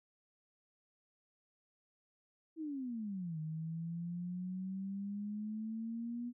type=exponential two-way sweep; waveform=sine; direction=down then up; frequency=329.6 to 155.1 to 243.7 Hz; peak=-38 dBFS; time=2.56-6.33 s; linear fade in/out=50 ms; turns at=3.39 s; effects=none